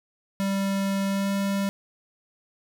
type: tone with pitch glide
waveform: square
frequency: 196 to 197.59 Hz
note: G3 to G3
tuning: 0 to +14 cents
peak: -24 dBFS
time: 0.4-1.69 s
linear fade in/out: 0 ms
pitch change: +14 cents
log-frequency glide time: 1.06-1.3 s
effects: none